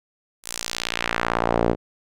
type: tone with band-pass filter sweep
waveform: sawtooth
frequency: 58 Hz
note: A#1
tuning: 8 cents flat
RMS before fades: -24 dBFS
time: 0.43-1.76 s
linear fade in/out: 50 ms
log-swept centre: 10000 to 400 Hz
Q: 1.2
effects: none

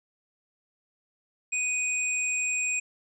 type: tone pair together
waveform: sine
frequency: 2490 / 7462 Hz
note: D#7 / A#8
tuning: +1 / +1 cents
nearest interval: octave + perfect fifth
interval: 1900 cents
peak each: -27 / -30 dBFS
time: 1.52-2.8 s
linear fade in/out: 10 ms
effects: none

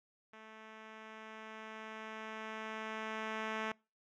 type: tone with level ramp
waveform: 5% pulse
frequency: 218.9 Hz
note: A3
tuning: 9 cents flat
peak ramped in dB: -41 to -24 dBFS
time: 0.33-3.72 s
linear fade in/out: 5 ms
effects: noise-tail reverb RT60 0.3 s tail -25 dB re dry + low-pass 3000 Hz 12 dB/octave

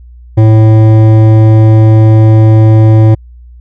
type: tone with hard clipping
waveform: sine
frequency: 109.8 Hz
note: A2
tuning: 3 cents flat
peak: -3 dBFS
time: 0.37-3.15 s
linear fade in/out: 10 ms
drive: 12 dB
effects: added 60 Hz sine -30 dBFS peak until 3.6 s

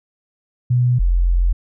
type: tone pair in turn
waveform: sine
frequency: 123.6 / 43.7 Hz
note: B2 / F1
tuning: +2 / +2 cents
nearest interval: octave + tritone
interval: 1800 cents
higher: first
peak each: -12 dBFS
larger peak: neither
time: 0.7-0.99 / 0.99-1.53 s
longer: second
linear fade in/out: 10 ms
effects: none

